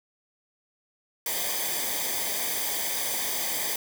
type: noise with comb filter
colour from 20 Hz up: white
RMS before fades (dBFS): -29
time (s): 1.26-3.76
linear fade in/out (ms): 2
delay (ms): 0.73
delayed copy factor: -0.75
effects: none